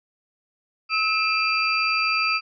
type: tone cluster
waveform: sine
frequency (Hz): 1294 / 2401 / 2640 / 4722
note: E6 / D7 / E7 / D8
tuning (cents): -32 / +38 / +2 / +9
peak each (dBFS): -24 / -26 / -25 / -26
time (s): 0.89-2.41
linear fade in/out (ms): 50
effects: none